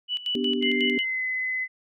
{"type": "tone with tremolo", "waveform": "sine", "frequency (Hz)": 2960, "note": "F#7", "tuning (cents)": 0, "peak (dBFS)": -24, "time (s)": [0.08, 1.05], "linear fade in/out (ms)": 50, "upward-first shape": "square", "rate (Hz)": 5.5, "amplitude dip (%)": 80}
{"type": "chord", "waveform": "sine", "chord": "G major", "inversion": "first", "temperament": "equal", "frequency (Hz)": [246.9, 293.7, 392], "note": ["B3", "D4", "G4"], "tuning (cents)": [0, 0, 0], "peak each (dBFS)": [-26, -31, -28], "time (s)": [0.35, 0.98], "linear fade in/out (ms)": 2}
{"type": "tone with pitch glide", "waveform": "sine", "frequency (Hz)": [2093, 2029], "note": ["C7", "B6"], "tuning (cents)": [0, 46], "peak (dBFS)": -25, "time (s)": [0.61, 1.68], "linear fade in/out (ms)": 50, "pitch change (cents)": -54, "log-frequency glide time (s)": [0.9, 1.23]}
{"effects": []}